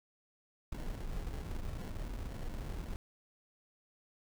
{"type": "noise with sample-and-hold", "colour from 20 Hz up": "brown", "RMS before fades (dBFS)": -40, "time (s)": [0.72, 2.96], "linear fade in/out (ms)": 2, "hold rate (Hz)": 1225, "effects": []}